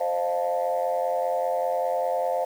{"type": "chord", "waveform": "sine", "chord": "F dominant seventh", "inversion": "second", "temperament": "equal with one note detuned", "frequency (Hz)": [523.3, 613.3, 698.5, 880], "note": ["C5", "Eb5", "F5", "A5"], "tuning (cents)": [0, -25, 0, 0], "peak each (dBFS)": [-26, -29, -26, -32], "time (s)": [0, 2.45], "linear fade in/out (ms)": 10, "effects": ["tanh soft clip ceiling -15 dBFS", "8-bit"]}